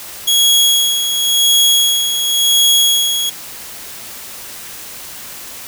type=tone with tremolo; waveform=sawtooth; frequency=3322 Hz; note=G#7; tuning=in tune; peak=-5 dBFS; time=0.27-3.3 s; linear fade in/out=10 ms; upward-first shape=sine; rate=0.93 Hz; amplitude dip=55%; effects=white hiss -31 dBFS RMS until 5.67 s